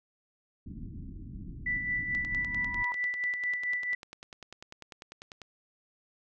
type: low-pass noise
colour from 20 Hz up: pink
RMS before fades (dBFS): -42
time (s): 0.66-2.83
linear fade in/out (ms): 5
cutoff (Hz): 300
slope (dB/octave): 48
type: tone with tremolo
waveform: sine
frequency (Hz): 1975.5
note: B6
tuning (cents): 0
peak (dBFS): -27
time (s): 1.66-3.95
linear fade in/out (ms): 5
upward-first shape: sine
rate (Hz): 4.5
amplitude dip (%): 50
type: click train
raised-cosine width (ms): 0.2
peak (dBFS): -27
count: 34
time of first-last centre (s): 2.15-5.417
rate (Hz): 10.1
type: tone with exponential growth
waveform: sine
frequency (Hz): 977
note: B5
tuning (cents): -19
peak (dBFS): -31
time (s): 2.18-2.92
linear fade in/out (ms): 0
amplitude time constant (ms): 160
effects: none